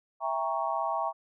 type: chord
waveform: sine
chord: E diminished seventh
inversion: none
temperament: equal with one note detuned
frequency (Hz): 659.3 / 796.8 / 932.3 / 1108.7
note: E5 / G5 / Bb5 / Db6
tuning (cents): 0 / +28 / 0 / 0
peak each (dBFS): -33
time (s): 0.2-1.13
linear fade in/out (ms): 50
effects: none